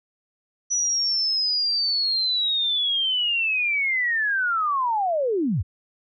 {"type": "linear sweep", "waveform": "sine", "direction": "down", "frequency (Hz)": [5920, 67], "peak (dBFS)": -20, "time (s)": [0.7, 5.63], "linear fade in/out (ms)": 20, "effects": []}